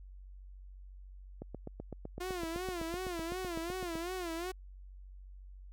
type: click train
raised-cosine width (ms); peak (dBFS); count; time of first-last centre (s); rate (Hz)
2; -28; 21; 1.42-3.955; 7.89
type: tone with vibrato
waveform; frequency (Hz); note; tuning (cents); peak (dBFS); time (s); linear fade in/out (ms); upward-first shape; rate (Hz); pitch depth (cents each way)
sawtooth; 349.2; F4; 0; -33; 2.2-4.52; 10; sine; 2.7; 120
effects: added 47 Hz sine -48 dBFS peak until 5.72 s